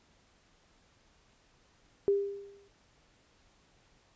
sine tone with exponential decay, 400 Hz, G4, 35 cents sharp, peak -21 dBFS, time 2.08-2.68 s, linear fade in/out 0 ms, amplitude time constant 130 ms, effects pink hiss -66 dBFS RMS until 4.15 s + resampled to 16000 Hz

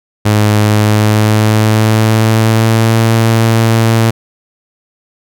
sawtooth tone with pitch glide, 105.7 to 113.29 Hz, G#2 to A#2, +31 to -49 cents, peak -3 dBFS, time 0.25-4.11 s, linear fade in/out 10 ms, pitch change +120 cents, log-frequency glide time 0.64-3.05 s, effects none

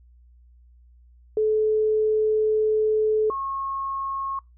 sine tone pair in turn, 431.9 / 1088.3 Hz, A4 / C#6, -32 / -32 cents, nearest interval octave + major third, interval 1600 cents, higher second, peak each -18 / -26 dBFS, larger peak first, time 1.37-3.3 / 3.3-4.39 s, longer first, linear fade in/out 2 ms, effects noise-tail reverb RT60 0.2 s tail -24 dB re dry + added 60 Hz sine -50 dBFS peak until 4.57 s

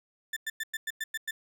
35% pulse tone bursts, 1774 Hz, A6, 14 cents sharp, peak -29 dBFS, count 8, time 0.33-1.31 s, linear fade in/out 5 ms, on 35 ms, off 100 ms, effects none

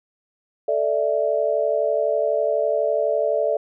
sine chord, A suspended fourth, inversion none, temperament equal, 440 / 587.3 / 659.3 Hz, A4 / D5 / E5, 0 / 0 / 0 cents, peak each -24 / -21 / -23 dBFS, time 0.68-3.57 s, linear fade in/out 5 ms, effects none

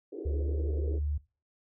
white band-pass noise, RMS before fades -40 dBFS, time 0.12-0.99 s, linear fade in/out 10 ms, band 320 to 460 Hz, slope 48 dB/octave
sine tone with pitch glide, 72.4 to 73.62 Hz, D2 to D2, -24 to +5 cents, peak -28 dBFS, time 0.25-1.18 s, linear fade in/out 10 ms, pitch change +29 cents, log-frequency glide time 0.37-0.46 s
effects noise-tail reverb RT60 0.3 s tail -19 dB re dry

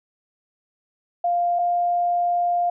sine tone pair in turn, 698.5 / 701.4 Hz, F5 / F5, 0 / +7 cents, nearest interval unison, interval 7 cents, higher second, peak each -18 dBFS, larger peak neither, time 1.24-1.59 / 1.59-2.7 s, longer second, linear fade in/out 5 ms, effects none

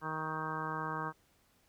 harmonic tone, 157.1 Hz, D#3, 17 cents sharp, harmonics 1 / 2 / 3 / 4 / 5 / 6 / 7 / 8 / 9 / 10, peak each -43 / -46 / -46 / -51 / -47 / -42 / -41 / -43 / -55 / -43 dBFS, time 0.01-1.13 s, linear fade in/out 50 ms, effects pink hiss -70 dBFS RMS until 1.68 s

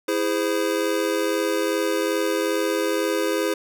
square chord, E augmented, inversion none, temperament just, 329.6 / 412 / 515 Hz, E4 / G#4 / B#4, 0 / -14 / -28 cents, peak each -26 dBFS, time 0.08-3.54 s, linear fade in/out 5 ms, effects none

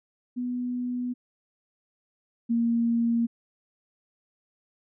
sine tone pair in turn, 246.9 / 233 Hz, B3 / A#3, 0 / -1 cents, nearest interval minor second, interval 101 cents, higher first, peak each -27 / -21 dBFS, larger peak second, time 0.36-1.14 / 2.49-3.27 s, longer neither, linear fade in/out 20 ms, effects none

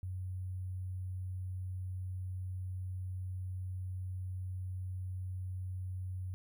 sine tone with sample-and-hold, 92.5 Hz, F#2, in tune, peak -37 dBFS, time 0.03-6.34 s, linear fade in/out 0 ms, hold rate 11025 Hz, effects none

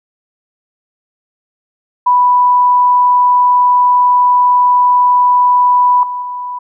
sine tone with level steps, 987.8 Hz, B5, in tune, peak -6 / -17 / -19 dBFS, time 2.06-6.59 s, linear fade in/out 10 ms, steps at 6.03 / 6.22 s, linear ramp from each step 2 ms, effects none

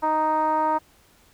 10% pulse tone with low-pass filter, 311.1 Hz, D#4, in tune, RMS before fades -22 dBFS, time 0.02-0.79 s, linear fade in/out 20 ms, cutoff 980 Hz, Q 4.1, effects pink hiss -57 dBFS RMS until 1.33 s

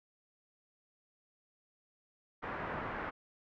white low-pass noise, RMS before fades -40 dBFS, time 2.42-3.11 s, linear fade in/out 20 ms, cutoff 1700 Hz, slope 24 dB/octave, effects none

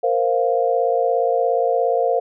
sine chord, Bb suspended second, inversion none, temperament equal, 466.2 / 523.3 / 698.5 Hz, Bb4 / C5 / F5, 0 / 0 / 0 cents, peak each -20 dBFS, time 0.03-2.2 s, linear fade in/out 10 ms, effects none

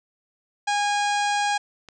harmonic tone, 820 Hz, G#5, 22 cents flat, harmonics 1 / 2 / 3 / 4 / 5 / 6 / 7 / 8 / 9 / 10, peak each -22 / -28 / -32 / -34 / -36 / -38 / -39 / -40 / -41 / -42 dBFS, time 0.67-1.58 s, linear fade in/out 10 ms
click, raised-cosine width 0.2 ms, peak -26 dBFS, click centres 1.887 s
effects none

